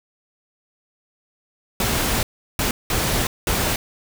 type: noise bursts at uneven times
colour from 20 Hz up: pink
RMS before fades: -21 dBFS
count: 4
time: 1.8-2.23 / 2.59-2.71 / 2.9-3.27 / 3.47-3.76 s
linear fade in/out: 2 ms
effects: none